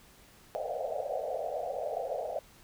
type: band-pass noise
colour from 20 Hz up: pink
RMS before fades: -35 dBFS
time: 0.55-2.39 s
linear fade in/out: 0 ms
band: 470 to 760 Hz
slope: 96 dB/octave
effects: pink hiss -58 dBFS RMS until 2.63 s